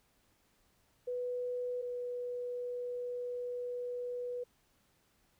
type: tone pair in turn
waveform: sine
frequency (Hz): 493.9 / 490.5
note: B4 / B4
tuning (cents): 0 / -12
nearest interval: unison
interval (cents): 12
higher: first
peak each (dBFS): -34 / -36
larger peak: first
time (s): 1.07-1.82 / 1.82-4.44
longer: second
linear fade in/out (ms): 10
effects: pink hiss -72 dBFS RMS until 5.39 s